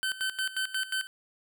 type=tone with tremolo; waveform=25% pulse; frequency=1534 Hz; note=G6; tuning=38 cents flat; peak=-24 dBFS; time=0.03-1.07 s; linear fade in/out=0 ms; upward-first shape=square; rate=5.6 Hz; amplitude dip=80%; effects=none